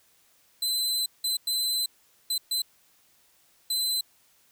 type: tone bursts at uneven times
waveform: sawtooth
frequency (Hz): 4045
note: B7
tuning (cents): +41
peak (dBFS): -22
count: 6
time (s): 0.62-1.06 / 1.24-1.37 / 1.47-1.86 / 2.3-2.38 / 2.51-2.62 / 3.7-4.01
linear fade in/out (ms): 5
effects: white hiss -63 dBFS RMS until 4.51 s